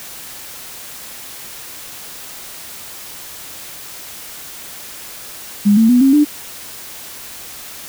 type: tone with pitch steps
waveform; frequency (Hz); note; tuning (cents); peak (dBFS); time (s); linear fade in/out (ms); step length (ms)
sine; 204.6 / 224.4 / 246.1 / 270 / 296.1; G#3 / A3 / B3 / C#4 / D4; -26 / +34 / -6 / -45 / +14; -7; 5.65-6.25; 20; 120
effects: white hiss -33 dBFS RMS until 7.88 s